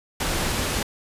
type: low-pass noise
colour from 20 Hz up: pink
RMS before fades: -25 dBFS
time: 0.2-0.83 s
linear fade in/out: 5 ms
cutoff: 12000 Hz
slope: 12 dB/octave
effects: resampled to 32000 Hz